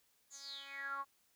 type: tone with band-pass filter sweep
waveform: 10% pulse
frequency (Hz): 277.3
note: C#4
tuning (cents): +1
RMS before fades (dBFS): -45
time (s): 0.3-1.05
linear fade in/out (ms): 50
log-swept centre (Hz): 7200 to 1000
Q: 9.6
effects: white hiss -74 dBFS RMS until 1.35 s